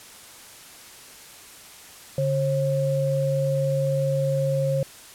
sine tone pair together, 142.65 / 538 Hz, C#3 / C5, +50 / +48 cents, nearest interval octave + major seventh, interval 2298 cents, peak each -23 dBFS, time 2.18-4.83 s, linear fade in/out 2 ms, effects white hiss -45 dBFS RMS until 5.14 s + low-pass 12000 Hz 12 dB/octave

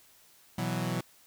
sawtooth chord, B suspended fourth, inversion none, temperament equal, 123.47 / 164.81 / 185 Hz, B2 / E3 / F#3, 0 / 0 / 0 cents, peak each -30 dBFS, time 0.58-1.01 s, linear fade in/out 5 ms, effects white hiss -60 dBFS RMS until 1.26 s

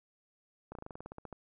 slowing click train, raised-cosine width 1 ms, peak -30 dBFS, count 13, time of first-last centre 0.72-1.327 s, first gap 32 ms, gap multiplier 1.08, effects none

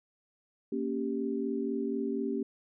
sine chord, G diminished, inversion first, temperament equal, 233.1 / 277.2 / 392 Hz, Bb3 / Db4 / G4, 0 / 0 / 0 cents, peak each -34 dBFS, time 0.72-2.43 s, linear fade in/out 5 ms, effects none

